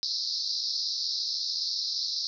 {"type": "band-pass noise", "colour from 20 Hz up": "white", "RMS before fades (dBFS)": -31, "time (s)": [0.03, 2.27], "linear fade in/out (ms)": 0, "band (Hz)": [4000, 5400], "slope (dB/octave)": 96, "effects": []}